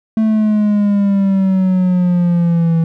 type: exponential sweep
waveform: triangle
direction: down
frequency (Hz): 221.1 to 163.4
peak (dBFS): -8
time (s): 0.17-2.84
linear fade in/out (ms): 2
effects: none